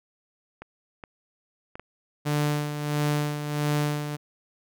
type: clicks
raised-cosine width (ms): 0.5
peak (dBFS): -24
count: 4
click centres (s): 0.62 / 1.038 / 1.755 / 1.796
type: tone with tremolo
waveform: sawtooth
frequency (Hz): 148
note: D3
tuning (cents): +14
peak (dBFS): -18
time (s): 2.25-4.17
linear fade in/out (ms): 20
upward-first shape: sine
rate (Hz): 1.5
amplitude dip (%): 60
effects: none